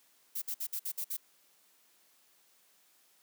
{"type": "noise bursts", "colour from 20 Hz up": "violet", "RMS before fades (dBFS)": -36, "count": 7, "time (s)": [0.35, 1.17], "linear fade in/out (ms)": 10, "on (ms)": 70, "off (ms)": 55, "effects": ["white hiss -67 dBFS RMS until 3.22 s", "high-pass 200 Hz 12 dB/octave"]}